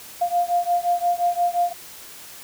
sine beating tone pair, 698.5 / 704.2 Hz, F5 / F5, 0 / +14 cents, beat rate 5.7 Hz, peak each -21 / -22 dBFS, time 0.21-1.73 s, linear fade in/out 10 ms, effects white hiss -41 dBFS RMS until 2.43 s

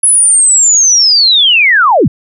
sine linear sweep, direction down, 10380 to 86.9 Hz, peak -4 dBFS, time 0.03-2.08 s, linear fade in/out 5 ms, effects none

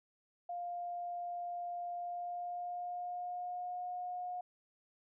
sine tone with pitch glide, 702 to 720.1 Hz, F5 to F#5, +9 to -47 cents, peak -38 dBFS, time 0.49-4.41 s, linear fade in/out 5 ms, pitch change +44 cents, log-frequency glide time 1.96-3.86 s, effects none

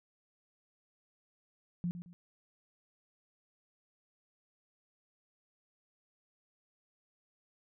sine tone with echo, 174.61 Hz, F3, in tune, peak -31 dBFS, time 1.84-1.91 s, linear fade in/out 0 ms, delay 110 ms, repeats 2, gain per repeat -10 dB, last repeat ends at 2.13 s, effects none

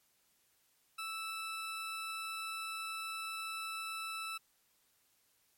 20% pulse tone, 1317 Hz, E6, 2 cents flat, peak -34 dBFS, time 0.98-4.38 s, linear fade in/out 10 ms, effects white hiss -73 dBFS RMS until 5.57 s + MP3 64 kbps

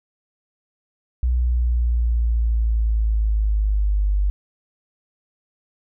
sine linear sweep, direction down, 61.74 to 49 Hz, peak -16 dBFS, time 1.23-4.3 s, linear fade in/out 0 ms, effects none

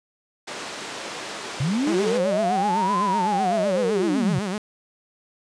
pink band-pass noise, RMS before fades -34 dBFS, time 0.47-2.18 s, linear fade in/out 10 ms, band 350 to 6900 Hz, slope 12 dB/octave
sine linear two-way sweep, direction up then down, 121 to 1046.5 to 121 Hz, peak -20 dBFS, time 1.6-4.39 s, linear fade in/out 5 ms, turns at 2.99 s
sawtooth tone with vibrato, 196 Hz, G3, in tune, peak -21 dBFS, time 1.87-4.58 s, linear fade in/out 2 ms, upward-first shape sine, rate 7.9 Hz, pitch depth 150 cents each way
effects resampled to 22050 Hz

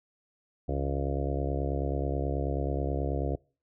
harmonic tone, 69.3 Hz, C#2, in tune, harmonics 1 / 2 / 4 / 5 / 6 / 7 / 8 / 9 / 10, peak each -31 / -34 / -37 / -38 / -39 / -39 / -40 / -41 / -41 dBFS, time 0.68-3.36 s, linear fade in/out 10 ms, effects noise-tail reverb RT60 0.4 s tail -25 dB re dry

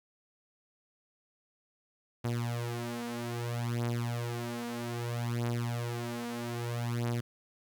sawtooth beating tone pair, 118.6 / 119.22 Hz, A#2 / A#2, +30 / +39 cents, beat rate 0.62 Hz, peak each -31 / -32 dBFS, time 2.24-7.21 s, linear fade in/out 10 ms, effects 11-bit

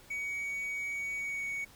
triangle tone with pitch glide, 2251 to 2233 Hz, C#7 to C#7, +26 to +12 cents, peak -32 dBFS, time 0.1-1.65 s, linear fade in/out 10 ms, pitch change -14 cents, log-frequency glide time 1.14-1.46 s, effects pink hiss -57 dBFS RMS until 1.75 s

